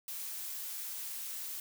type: noise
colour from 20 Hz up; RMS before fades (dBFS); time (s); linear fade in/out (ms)
blue; -41; 0.08-1.6; 2
effects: none